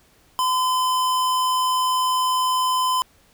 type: tone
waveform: square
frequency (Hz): 1020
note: C6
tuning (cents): -44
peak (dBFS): -19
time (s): 0.39-3.02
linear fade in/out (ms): 0
effects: pink hiss -57 dBFS RMS until 3.33 s